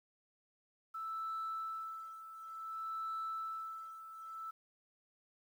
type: tone with tremolo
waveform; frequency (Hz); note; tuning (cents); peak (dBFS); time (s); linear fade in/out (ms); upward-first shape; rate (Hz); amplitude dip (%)
sine; 1318.5; E6; 0; -36; 0.94-4.51; 10; sine; 0.56; 75
effects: tanh soft clip ceiling -34 dBFS + 11-bit